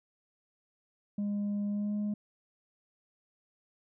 sine tone with pitch glide, 204.4 to 207.9 Hz, G#3 to G#3, -27 to +2 cents, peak -27 dBFS, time 1.18-2.14 s, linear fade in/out 5 ms, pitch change +29 cents, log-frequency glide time 1.68-1.94 s, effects tanh soft clip ceiling -29 dBFS

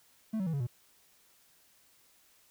triangle tone with pitch steps, 220 / 189.32 / 162.92 / 140.2 / 120.65 Hz, A3 / F#3 / E3 / C#3 / B2, 0 / +40 / -20 / +20 / -40 cents, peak -28 dBFS, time 0.33-0.67 s, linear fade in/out 10 ms, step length 68 ms, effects white hiss -65 dBFS RMS until 2.5 s

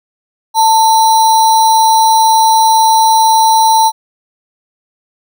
sine tone with sample-and-hold, 889 Hz, A5, 18 cents sharp, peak -5 dBFS, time 0.54-3.92 s, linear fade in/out 50 ms, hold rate 4900 Hz, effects none

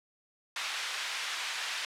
white band-pass noise, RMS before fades -36 dBFS, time 0.56-1.85 s, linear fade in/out 2 ms, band 1200 to 3600 Hz, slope 12 dB/octave, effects low-pass 12000 Hz 12 dB/octave

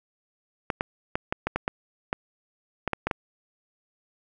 clicks, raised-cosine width 0.5 ms, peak -10 dBFS, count 12, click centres 0.702 / 0.809 / 1.155 / 1.325 / 1.47 / 1.56 / 1.679 / 2.129 / 2.877 / 2.933 / 3.07 / 3.112 s, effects none

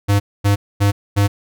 square tone bursts, 101 Hz, G#2, 48 cents flat, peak -12 dBFS, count 4, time 0.08-1.28 s, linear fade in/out 20 ms, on 120 ms, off 240 ms, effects none

